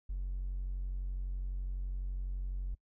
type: tone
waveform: triangle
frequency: 45.97 Hz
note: F#1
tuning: 10 cents flat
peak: -31 dBFS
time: 0.09-2.75 s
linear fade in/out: 10 ms
effects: noise-tail reverb RT60 0.1 s tail -26 dB re dry + tanh soft clip ceiling -30 dBFS